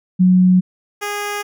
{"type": "tone pair in turn", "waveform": ["sine", "10% pulse"], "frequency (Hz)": [183.3, 411.5], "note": ["F#3", "G#4"], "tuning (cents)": [-16, -16], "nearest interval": "octave + major second", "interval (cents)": 1400, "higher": "second", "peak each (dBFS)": [-8, -13], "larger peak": "first", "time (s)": [[0.19, 0.61], [1.01, 1.43]], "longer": "neither", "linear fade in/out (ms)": 20, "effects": []}